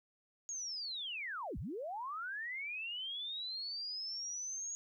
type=linear two-way sweep; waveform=sine; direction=down then up; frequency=6700 to 41.52 to 6700 Hz; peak=-39 dBFS; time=0.49-4.75 s; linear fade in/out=0 ms; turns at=1.58 s; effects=13-bit